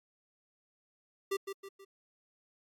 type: tone with echo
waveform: square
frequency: 392 Hz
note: G4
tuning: in tune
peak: -31 dBFS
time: 1.31-1.37 s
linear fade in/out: 10 ms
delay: 160 ms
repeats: 3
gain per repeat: -7 dB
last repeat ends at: 1.85 s
effects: AAC 64 kbps

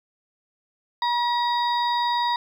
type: harmonic tone with a mistuned harmonic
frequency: 960 Hz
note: B5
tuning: 49 cents flat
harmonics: 1 / 2 / 4 / 5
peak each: -21 / -32 / -30 / -36 dBFS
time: 1.02-2.36 s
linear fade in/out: 2 ms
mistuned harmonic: 4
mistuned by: -34 cents
effects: 9-bit

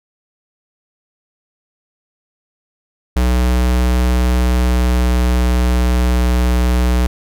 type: tone with pitch glide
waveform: square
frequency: 61.74 to 61.35 Hz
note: B1 to B1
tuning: 0 to -11 cents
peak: -12 dBFS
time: 3.16-7.07 s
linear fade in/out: 5 ms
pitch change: -11 cents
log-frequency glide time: 4.47-5.24 s
effects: none

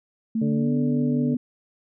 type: tone with pitch glide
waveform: sine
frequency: 223.5 to 246.6 Hz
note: A3 to B3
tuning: +27 to -2 cents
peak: -21 dBFS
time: 0.35-1.37 s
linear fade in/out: 5 ms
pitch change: +171 cents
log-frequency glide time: 0.54-0.73 s
type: harmonic tone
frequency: 145.8 Hz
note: D3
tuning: 12 cents flat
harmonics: 1 / 2 / 3 / 4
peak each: -26 / -30 / -32 / -38 dBFS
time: 0.41-1.35 s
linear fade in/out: 10 ms
effects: none

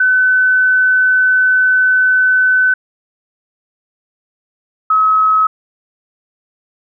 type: tone pair in turn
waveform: sine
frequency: 1511 / 1281.7 Hz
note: F#6 / E6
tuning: +36 / -49 cents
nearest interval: minor third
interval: 285 cents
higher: first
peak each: -8 dBFS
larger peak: neither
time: 0-2.74 / 4.9-5.47 s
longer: first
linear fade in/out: 5 ms
effects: none

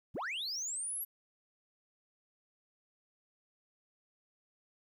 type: linear sweep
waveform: sine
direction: up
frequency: 36.71 to 11840 Hz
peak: -33 dBFS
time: 0.14-1.05 s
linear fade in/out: 20 ms
effects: tanh soft clip ceiling -35 dBFS + 12-bit

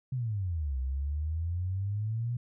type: exponential two-way sweep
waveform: sine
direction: down then up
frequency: 133.6 to 63.7 to 122.8 Hz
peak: -29 dBFS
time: 0.12-2.37 s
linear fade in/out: 5 ms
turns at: 0.79 s
effects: none

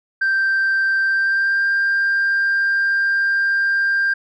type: tone with pitch glide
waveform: sine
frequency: 1568 to 1591.7 Hz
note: G6 to G6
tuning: 0 to +26 cents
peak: -13 dBFS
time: 0.21-4.14 s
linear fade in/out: 10 ms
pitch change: +26 cents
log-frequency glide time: 1.04-1.66 s
effects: tanh soft clip ceiling -13 dBFS

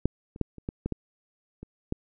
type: clicks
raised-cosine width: 3 ms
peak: -9 / -29 / -12 / -30 / -18 / -16 / -16 / -27 / -15 dBFS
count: 9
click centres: 0.056 / 0.361 / 0.413 / 0.583 / 0.689 / 0.86 / 0.923 / 1.63 / 1.924 s
effects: none

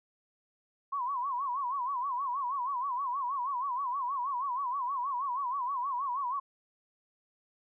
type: tone with vibrato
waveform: sine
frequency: 1046.5 Hz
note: C6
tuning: in tune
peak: -30 dBFS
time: 0.92-6.4 s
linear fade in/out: 10 ms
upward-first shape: sine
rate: 6.3 Hz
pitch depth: 150 cents each way
effects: none

